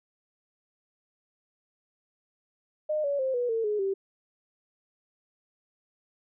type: tone with pitch steps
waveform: sine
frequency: 611 / 566.8 / 525.8 / 487.8 / 452.5 / 419.7 / 389.4 Hz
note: D#5 / C#5 / C5 / B4 / A4 / G#4 / G4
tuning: -32 / +38 / +8 / -21 / +48 / +18 / -12 cents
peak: -25 dBFS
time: 2.89-3.94 s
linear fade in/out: 10 ms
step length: 150 ms
effects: none